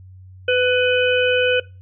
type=harmonic tone with a mistuned harmonic; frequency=501 Hz; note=B4; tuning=25 cents sharp; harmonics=1 / 3 / 5 / 6; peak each=-16 / -21 / -23 / -24 dBFS; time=0.48-1.6 s; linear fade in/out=5 ms; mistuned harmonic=3; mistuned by=-16 cents; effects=noise-tail reverb RT60 0.3 s tail -21 dB re dry + added 93 Hz sine -39 dBFS peak until 1.81 s